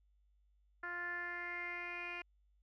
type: tone with low-pass filter sweep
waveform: 10% pulse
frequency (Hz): 350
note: F4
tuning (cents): +4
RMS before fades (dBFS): -43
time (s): 0.83-2.22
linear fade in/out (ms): 5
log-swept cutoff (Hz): 1600 to 2600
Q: 7.4
effects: added 50 Hz sine -69 dBFS peak until 2.62 s